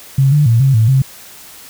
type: tone with pitch steps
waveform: sine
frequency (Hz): 135.4 / 147.8 / 115.2 / 135.2 / 110.9 / 133.2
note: C#3 / D3 / A#2 / C#3 / A2 / C3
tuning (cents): -40 / +11 / -20 / -43 / +14 / +31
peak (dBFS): -7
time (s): 0.18-1.02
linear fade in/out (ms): 5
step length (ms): 140
effects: white hiss -37 dBFS RMS until 1.69 s